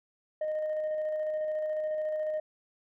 sine tone with tremolo, 617 Hz, D#5, 15 cents flat, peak -26 dBFS, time 0.41-2.4 s, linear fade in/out 5 ms, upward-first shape square, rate 14 Hz, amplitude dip 25%, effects tanh soft clip ceiling -27 dBFS

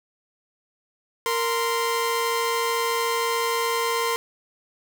sawtooth tone pair together, 463.4 / 1040.3 Hz, A#4 / C6, -10 / -10 cents, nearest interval octave + major second, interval 1400 cents, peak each -21 dBFS, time 1.26-4.16 s, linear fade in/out 0 ms, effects none

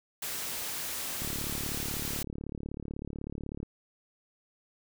white noise, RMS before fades -36 dBFS, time 0.22-2.23 s, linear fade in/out 5 ms
click train, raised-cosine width 3 ms, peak -25 dBFS, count 88, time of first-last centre 1.22-3.63 s, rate 36.1 Hz
effects none

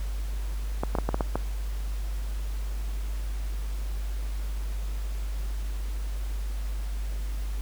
clicks, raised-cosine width 1 ms, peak -12 dBFS, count 7, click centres 0.835 / 0.952 / 0.986 / 1.09 / 1.144 / 1.208 / 1.356 s, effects added 50 Hz sine -28 dBFS peak until 7.61 s + pink hiss -47 dBFS RMS until 7.61 s

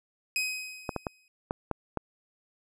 sawtooth tone with exponential decay, 2522 Hz, D#7, 23 cents sharp, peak -22 dBFS, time 0.36-1.28 s, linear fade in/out 1 ms, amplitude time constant 200 ms
clicks, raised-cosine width 1 ms, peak -15 dBFS, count 6, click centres 0.892 / 0.963 / 1.068 / 1.509 / 1.713 / 1.973 s
effects low-pass 12000 Hz 12 dB/octave

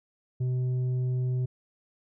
sine tone with tanh clipping, 126.6 Hz, B2, 43 cents sharp, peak -26 dBFS, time 0.4-1.46 s, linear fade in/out 10 ms, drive 5 dB, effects none

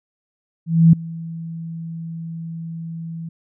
sine tone with ADSR envelope, 164.81 Hz, E3, in tune, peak -5 dBFS, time 0.66-3.29 s, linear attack 270 ms, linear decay 4 ms, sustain -22 dB, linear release 6 ms, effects none

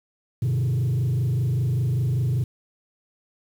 sine tone with frequency modulation, 124.8 Hz, B2, 19 cents sharp, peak -17 dBFS, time 0.42-2.44 s, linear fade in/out 5 ms, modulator 25.1 Hz, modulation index 0.9, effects tanh soft clip ceiling -19 dBFS + 8-bit

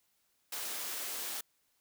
white high-pass noise, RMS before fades -39 dBFS, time 0.52-1.41 s, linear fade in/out 5 ms, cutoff 290 Hz, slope 12 dB/octave, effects white hiss -75 dBFS RMS until 1.8 s

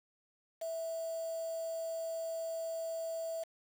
sine tone with quantisation, 656 Hz, E5, 9 cents flat, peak -36 dBFS, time 0.61-3.44 s, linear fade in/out 10 ms, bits 8, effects none

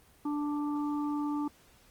harmonic tone, 293.8 Hz, D4, 1 cent sharp, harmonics 1 / 3 / 4, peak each -30 / -40 / -42 dBFS, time 0.25-1.48 s, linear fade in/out 5 ms, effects pink hiss -61 dBFS RMS until 1.9 s + Opus 24 kbps

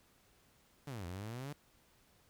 sawtooth exponential two-way sweep, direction down then up, 150.6 to 84.2 to 150.6 Hz, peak -38 dBFS, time 0.87-1.53 s, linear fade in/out 5 ms, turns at 1.06 s, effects pink hiss -69 dBFS RMS until 2.29 s

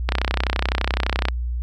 click train, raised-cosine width 0.3 ms, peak -4 dBFS, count 39, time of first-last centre 0.09-1.285 s, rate 31.8 Hz, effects added 60 Hz sine -22 dBFS peak until 1.62 s

